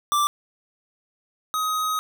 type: tone pair in turn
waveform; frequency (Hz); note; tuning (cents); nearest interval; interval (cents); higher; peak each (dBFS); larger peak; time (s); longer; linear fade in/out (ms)
square; 1174.7 / 1259.4; D6 / D#6; 0 / +21; minor second; 121; second; -19 / -23; first; 0.12-0.27 / 1.54-1.99; second; 0
effects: none